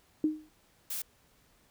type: tone with exponential decay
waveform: sine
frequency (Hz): 308.6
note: D#4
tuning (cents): -14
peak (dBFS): -21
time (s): 0.24-0.49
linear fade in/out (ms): 2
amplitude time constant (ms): 53
type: noise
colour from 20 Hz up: blue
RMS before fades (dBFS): -36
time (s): 0.9-1.02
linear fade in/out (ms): 5
effects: pink hiss -66 dBFS RMS until 1.7 s